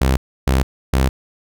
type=tone bursts; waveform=sawtooth; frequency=65.8 Hz; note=C2; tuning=10 cents sharp; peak=-9 dBFS; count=3; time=0.01-1.09 s; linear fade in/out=5 ms; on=160 ms; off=300 ms; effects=none